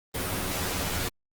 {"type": "noise with comb filter", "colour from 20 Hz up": "pink", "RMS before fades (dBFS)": -30, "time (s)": [0.14, 1.09], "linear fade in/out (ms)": 10, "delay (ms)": 11, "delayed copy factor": 0.75, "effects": ["Opus 32 kbps"]}